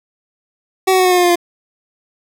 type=tone with pitch steps; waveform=25% pulse; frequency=378.4 / 373.8 / 369.3 / 364.9 / 360.5 / 356.1 / 351.8 / 347.6 Hz; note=F#4 / F#4 / F#4 / F#4 / F#4 / F4 / F4 / F4; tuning=+39 / +18 / -3 / -24 / -45 / +34 / +13 / -8 cents; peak=-6 dBFS; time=0.87-1.358 s; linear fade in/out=10 ms; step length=61 ms; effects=none